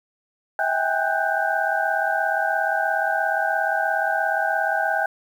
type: tone cluster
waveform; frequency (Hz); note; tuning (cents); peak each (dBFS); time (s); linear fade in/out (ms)
sine; 648 / 777 / 814 / 1489 / 1575; E5 / G5 / G#5 / F#6 / G6; -30 / -16 / -35 / +11 / +8; -26; 0.59-5.06; 2
effects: 8-bit